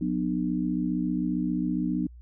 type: tone cluster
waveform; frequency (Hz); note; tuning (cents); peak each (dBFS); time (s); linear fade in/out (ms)
sine; 180.7 / 247.7 / 302.8; F#3 / B3 / D#4; -41 / +5 / -47; -29; 0.01-2.07; 5
effects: added 60 Hz sine -44 dBFS peak until 2.21 s